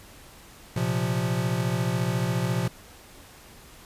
square chord, Bb suspended second, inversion none, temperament equal, 116.54 / 130.81 / 174.61 Hz, Bb2 / C3 / F3, 0 / 0 / 0 cents, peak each -29 dBFS, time 0.76-2.68 s, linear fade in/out 5 ms, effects pink hiss -49 dBFS RMS until 3.85 s + resampled to 32000 Hz

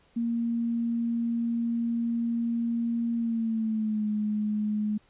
sine tone with pitch glide, 233.1 to 211.3 Hz, A#3 to G#3, 0 to +30 cents, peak -25 dBFS, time 0.16-4.98 s, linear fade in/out 10 ms, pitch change -170 cents, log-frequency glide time 3.16-4.07 s, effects pink hiss -63 dBFS RMS until 5.09 s + resampled to 8000 Hz

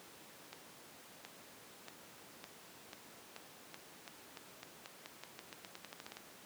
accelerating click train, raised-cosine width 0.2 ms, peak -29 dBFS, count 23, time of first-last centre 0.53-6.17 s, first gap 720 ms, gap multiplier 0.88, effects pink hiss -56 dBFS RMS until 6.45 s + high-pass 200 Hz 12 dB/octave

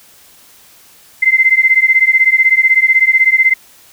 sine beating tone pair, 2066 / 2082 Hz, C7 / C7, -22 / -9 cents, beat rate 16 Hz, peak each -10 dBFS, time 1.22-3.54 s, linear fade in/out 10 ms, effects white hiss -44 dBFS RMS until 3.92 s

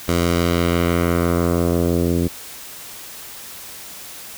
10% pulse tone with low-pass filter sweep, 86 Hz, F2, 26 cents flat, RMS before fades -18 dBFS, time 0.08-2.28 s, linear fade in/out 5 ms, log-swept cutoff 9400 to 320 Hz, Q 1, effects white hiss -36 dBFS RMS until 4.37 s

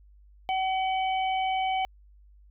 harmonic tone, 758 Hz, F#5, 42 cents sharp, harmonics 1 / 3 / 4, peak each -25 / -35 / -37 dBFS, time 0.49-1.85 s, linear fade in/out 0 ms, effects added 50 Hz sine -52 dBFS peak until 2.5 s

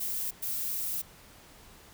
violet noise bursts at uneven times, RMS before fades -33 dBFS, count 2, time 0-0.31 / 0.42-1.02 s, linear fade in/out 10 ms, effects pink hiss -54 dBFS RMS until 1.93 s

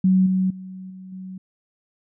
sine tone with level steps, 187.2 Hz, F#3, 20 cents sharp, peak -13 / -17 / -33 / -36 / -32 dBFS, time 0.04-1.38 s, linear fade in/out 5 ms, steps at 0.26 / 0.5 / 0.9 / 1.12 s, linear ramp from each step 5 ms, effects none

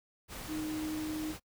sine tone in noise, 310 Hz, D#4, 6 cents flat, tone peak -34 dBFS, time 0.47-1.35 s, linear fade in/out 50 ms, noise pink, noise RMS -44 dBFS, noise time 0.28-1.4 s, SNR +7 dB, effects noise-tail reverb RT60 0.1 s tail -24 dB re dry

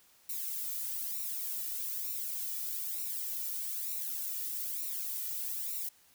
violet noise with flanger, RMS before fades -37 dBFS, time 0.29-5.89 s, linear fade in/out 5 ms, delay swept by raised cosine 0.61 to 1.91 ms, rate 1.1 Hz, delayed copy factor -0.85, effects white hiss -64 dBFS RMS until 6.14 s

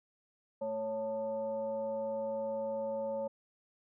sine tone with frequency modulation, 554.4 Hz, C#5, in tune, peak -33 dBFS, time 0.61-3.28 s, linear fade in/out 10 ms, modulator 334 Hz, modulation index 0.55, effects none

